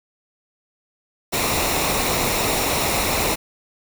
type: noise with comb filter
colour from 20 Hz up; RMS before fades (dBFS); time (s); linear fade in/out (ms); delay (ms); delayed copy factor
pink; -21; 1.32-3.36; 20; 0.63; -0.5
effects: none